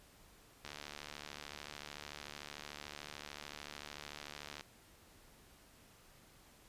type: click train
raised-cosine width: 0.2 ms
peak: -28 dBFS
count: 292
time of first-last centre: 0.65-4.609 s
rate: 73.5 Hz
effects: pink hiss -63 dBFS RMS until 6.68 s + resampled to 32000 Hz